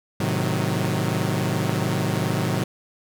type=chord; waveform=sawtooth; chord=A diminished seventh; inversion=none; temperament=equal with one note detuned; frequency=108.05 / 130.81 / 155.56 / 185 Hz; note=A2 / C3 / Eb3 / Gb3; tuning=-31 / 0 / 0 / 0 cents; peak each=-23 dBFS; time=0.2-2.64 s; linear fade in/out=5 ms; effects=none